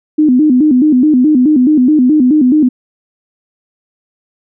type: tone with vibrato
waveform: sine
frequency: 277.2 Hz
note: C#4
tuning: in tune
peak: -5 dBFS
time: 0.18-2.69 s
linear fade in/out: 10 ms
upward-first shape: square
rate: 4.7 Hz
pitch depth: 170 cents each way
effects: none